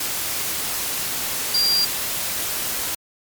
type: tone in noise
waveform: sine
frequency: 4755 Hz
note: D8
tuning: 21 cents sharp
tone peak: -16 dBFS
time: 1.54-1.85 s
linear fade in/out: 5 ms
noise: white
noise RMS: -25 dBFS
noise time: 0-2.95 s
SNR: +6 dB
effects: MP3 96 kbps